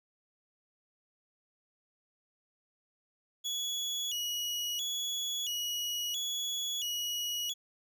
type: tone with vibrato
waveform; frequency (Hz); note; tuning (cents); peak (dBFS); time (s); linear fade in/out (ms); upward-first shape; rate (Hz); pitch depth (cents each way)
30% pulse; 3136; G7; 0; -30; 3.44-7.54; 20; square; 0.74; 130
effects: none